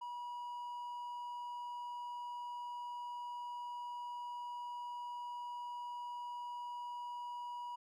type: tone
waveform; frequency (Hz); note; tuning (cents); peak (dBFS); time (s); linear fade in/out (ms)
triangle; 968; B5; -35; -40; 0.01-7.76; 10
effects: none